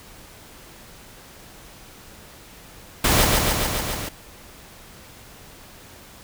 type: noise with echo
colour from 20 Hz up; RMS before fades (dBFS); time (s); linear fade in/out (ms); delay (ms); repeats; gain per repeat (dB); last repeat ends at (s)
pink; -18; 3.04-3.25; 5; 140; 6; -2; 4.09
effects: pink hiss -45 dBFS RMS until 6.23 s